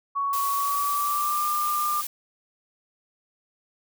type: tone with pitch glide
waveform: sine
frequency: 1117 to 1197.2 Hz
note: C#6 to D6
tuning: +13 to +33 cents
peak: -23 dBFS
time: 0.15-2.02 s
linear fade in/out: 20 ms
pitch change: +120 cents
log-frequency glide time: 0.5-1.46 s
type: noise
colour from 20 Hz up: blue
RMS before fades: -32 dBFS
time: 0.33-2.07 s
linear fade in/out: 2 ms
effects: none